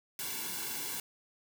white noise with comb filter, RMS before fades -38 dBFS, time 0.19-1 s, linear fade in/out 2 ms, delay 1.6 ms, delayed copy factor -0.8, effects none

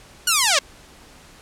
5% pulse linear sweep, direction down, 1480 to 523.3 Hz, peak -3 dBFS, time 0.27-0.59 s, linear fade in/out 5 ms, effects pink hiss -47 dBFS RMS until 1.41 s + low-pass 10000 Hz 12 dB/octave

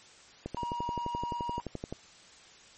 click train, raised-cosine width 2 ms, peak -22 dBFS, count 18, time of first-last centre 0.46-1.926 s, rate 11.6 Hz
triangle tone, 953 Hz, A#5, 38 cents sharp, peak -31 dBFS, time 0.57-1.6 s, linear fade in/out 0 ms
effects white hiss -55 dBFS RMS until 2.77 s + MP3 32 kbps

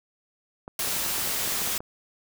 clicks, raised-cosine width 1 ms, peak -24 dBFS, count 11, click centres 0.679 / 0.875 / 0.966 / 1.063 / 1.182 / 1.274 / 1.476 / 1.521 / 1.619 / 1.675 / 1.805 s
white noise, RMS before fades -28 dBFS, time 0.79-1.78 s, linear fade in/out 2 ms
effects none

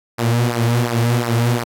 sawtooth tone with flanger, 118.6 Hz, A#2, 30 cents sharp, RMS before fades -17 dBFS, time 0.18-1.64 s, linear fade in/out 10 ms, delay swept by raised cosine 0.28 to 5.78 ms, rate 2.8 Hz, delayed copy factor -0.7, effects AAC 64 kbps

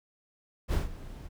brown noise with ADSR envelope, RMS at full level -24 dBFS, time 0.68-1.29 s, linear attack 48 ms, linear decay 150 ms, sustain -18 dB, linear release 26 ms, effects none

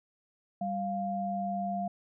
sine tone pair together, 196 / 698.9 Hz, G3 / F5, 0 / +1 cents, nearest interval octave + minor seventh, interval 2201 cents, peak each -34 / -32 dBFS, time 0.61-1.88 s, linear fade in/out 5 ms, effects none

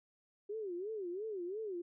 sine tone with vibrato, 392 Hz, G4, in tune, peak -38 dBFS, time 0.49-1.82 s, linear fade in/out 10 ms, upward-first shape sine, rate 2.9 Hz, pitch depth 220 cents each way, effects none

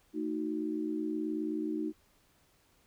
sine chord, D# diminished, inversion second, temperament equal with one note detuned, 223.3 / 311.1 / 370 Hz, A3 / D#4 / F#4, +26 / 0 / 0 cents, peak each -39 / -33 / -39 dBFS, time 0.13-1.93 s, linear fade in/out 50 ms, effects pink hiss -68 dBFS RMS until 2.86 s

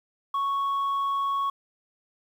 sine tone, 1108.7 Hz, C#6, in tune, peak -21 dBFS, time 0.34-1.5 s, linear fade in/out 5 ms, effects tanh soft clip ceiling -23 dBFS + 9-bit

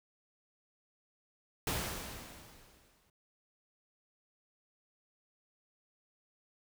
pink noise with exponential decay, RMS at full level -33 dBFS, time 1.67-3.1 s, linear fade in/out 2 ms, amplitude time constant 310 ms, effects none

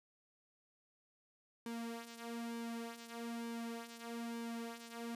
sawtooth tone with flanger, 232.5 Hz, A#3, 4 cents flat, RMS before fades -45 dBFS, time 1.66-5.15 s, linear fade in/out 2 ms, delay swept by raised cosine 1.5 to 4.4 ms, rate 1.1 Hz, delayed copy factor -0.65, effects resampled to 32000 Hz + 13-bit

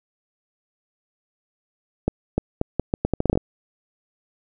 accelerating click train, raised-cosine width 2 ms, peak -6 dBFS, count 13, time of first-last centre 2.08-3.374 s, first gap 300 ms, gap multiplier 0.78, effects none

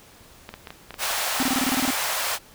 clicks, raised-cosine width 0.3 ms, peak -20 dBFS, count 8, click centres 0.491 / 0.54 / 0.672 / 0.705 / 0.907 / 0.942 / 1.109 / 1.182 s
pink high-pass noise, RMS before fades -26 dBFS, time 0.98-2.39 s, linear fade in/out 50 ms, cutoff 650 Hz, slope 24 dB/octave
square tone bursts, 261.6 Hz, C4, in tune, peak -22 dBFS, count 10, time 1.4-1.905 s, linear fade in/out 0 ms, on 28 ms, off 25 ms
effects pink hiss -50 dBFS RMS until 2.54 s

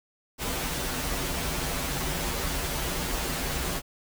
pink noise with comb filter, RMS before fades -30 dBFS, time 0.38-3.82 s, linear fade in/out 50 ms, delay 9.5 ms, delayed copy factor -1, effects none

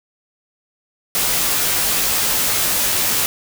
white noise with comb filter, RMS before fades -18 dBFS, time 1.15-3.26 s, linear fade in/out 0 ms, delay 15 ms, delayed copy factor -0.7, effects none

